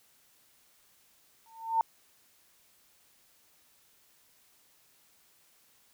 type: tone with exponential growth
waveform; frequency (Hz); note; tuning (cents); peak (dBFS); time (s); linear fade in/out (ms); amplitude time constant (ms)
sine; 903; A5; +45; -20; 1.46-1.81; 1; 76
effects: white hiss -65 dBFS RMS until 5.93 s